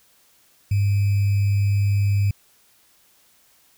sine tone with sample-and-hold, 100.5 Hz, G2, 44 cents sharp, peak -16 dBFS, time 0.71-2.31 s, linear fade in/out 5 ms, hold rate 2450 Hz, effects white hiss -58 dBFS RMS until 3.77 s

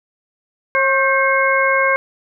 harmonic tone with a mistuned harmonic, 540 Hz, C#5, 45 cents flat, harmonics 1 / 2 / 3 / 4, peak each -18 / -18 / -18 / -18 dBFS, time 0.75-1.96 s, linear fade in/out 0 ms, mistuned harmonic 3, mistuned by -49 cents, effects none

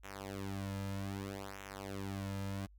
sawtooth tone with flanger, 98 Hz, G2, in tune, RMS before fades -42 dBFS, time 0.03-2.67 s, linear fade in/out 20 ms, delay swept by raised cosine 0.21 to 2.71 ms, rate 0.63 Hz, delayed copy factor -0.9, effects added 50 Hz sine -57 dBFS peak until 2.78 s

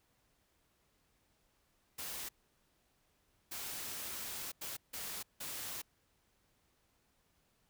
white noise bursts at uneven times, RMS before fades -43 dBFS, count 5, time 1.98-2.29 / 3.51-4.52 / 4.61-4.77 / 4.93-5.23 / 5.4-5.82 s, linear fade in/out 10 ms, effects pink hiss -75 dBFS RMS until 7.69 s

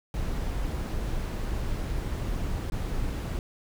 brown noise with dropouts, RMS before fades -30 dBFS, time 0.14-3.39 s, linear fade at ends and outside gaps 1 ms, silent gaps 2.7-2.721 s, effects none

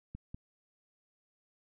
clicks, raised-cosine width 5 ms, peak -30 dBFS, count 2, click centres 0.15 / 0.345 s, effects none

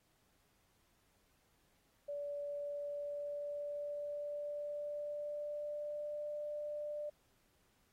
sine tone with pitch glide, 577 to 593.2 Hz, D5 to D5, -31 to +17 cents, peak -39 dBFS, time 2.08-7.1 s, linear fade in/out 10 ms, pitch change +48 cents, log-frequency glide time 2.41-6.24 s, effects pink hiss -75 dBFS RMS until 7.92 s + AAC 48 kbps

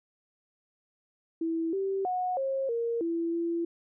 sine tone with pitch steps, 328.1 / 388.4 / 731 / 538 / 465.7 / 334.6 / 337.7 Hz, E4 / G4 / F#5 / C5 / A#4 / E4 / E4, -8 / -16 / -21 / +48 / -2 / +26 / +42 cents, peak -27 dBFS, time 1.41-3.65 s, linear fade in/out 5 ms, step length 320 ms, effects none

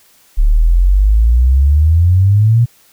sine exponential sweep, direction up, 35 to 120.9 Hz, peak -6 dBFS, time 0.37-2.66 s, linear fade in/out 20 ms, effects white hiss -49 dBFS RMS until 2.92 s

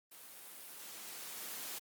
white noise with level ramp, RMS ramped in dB -54 to -43 dBFS, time 0.11-1.79 s, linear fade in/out 10 ms, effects high-pass 200 Hz 12 dB/octave + Opus 32 kbps

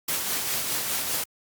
white noise with tremolo, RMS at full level -26 dBFS, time 0.08-1.24 s, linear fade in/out 5 ms, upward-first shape triangle, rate 4.9 Hz, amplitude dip 40%, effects high-pass 80 Hz 12 dB/octave + Opus 48 kbps

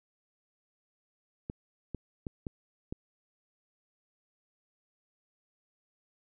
clicks, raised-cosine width 3 ms, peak -23 dBFS, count 5, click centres 1.499 / 1.947 / 2.268 / 2.468 / 2.925 s, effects none

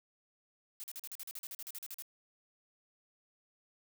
blue noise bursts, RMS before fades -44 dBFS, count 16, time 0.8-2.022 s, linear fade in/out 0 ms, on 37 ms, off 42 ms, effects none

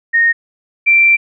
sine tone pair in turn, 1852 / 2352 Hz, A#6 / D7, -12 / +2 cents, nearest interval major third, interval 414 cents, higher second, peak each -8 / -6 dBFS, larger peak second, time 0.13-0.33 / 0.86-1.17 s, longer second, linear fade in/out 20 ms, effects none

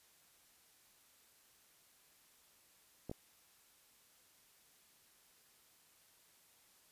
clicks, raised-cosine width 2 ms, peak -30 dBFS, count 2, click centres 3.096 / 3.114 s, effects white hiss -68 dBFS RMS until 6.91 s + resampled to 32000 Hz

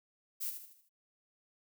violet noise with echo, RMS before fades -37 dBFS, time 0.4-0.51 s, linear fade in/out 20 ms, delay 77 ms, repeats 5, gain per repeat -7 dB, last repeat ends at 0.895 s, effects none

